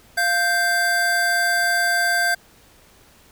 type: tone pair together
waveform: square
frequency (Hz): 698.5 / 1569.2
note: F5 / G6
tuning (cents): 0 / +1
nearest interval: octave + major second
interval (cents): 1401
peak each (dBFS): -24 / -19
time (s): 0.17-2.35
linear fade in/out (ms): 10
effects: pink hiss -52 dBFS RMS until 3.31 s